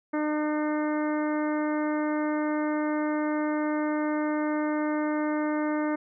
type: harmonic tone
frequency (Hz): 302.6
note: D#4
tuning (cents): -48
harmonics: 1 / 2 / 3 / 4 / 5 / 6 / 7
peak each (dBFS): -26 / -32 / -36 / -38 / -40 / -42 / -43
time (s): 0.13-5.96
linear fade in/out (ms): 10
effects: none